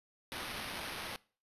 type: noise with sample-and-hold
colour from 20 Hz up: white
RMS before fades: -42 dBFS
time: 0.32-1.16 s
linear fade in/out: 0 ms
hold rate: 7350 Hz
effects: noise-tail reverb RT60 0.4 s tail -22 dB re dry + resampled to 32000 Hz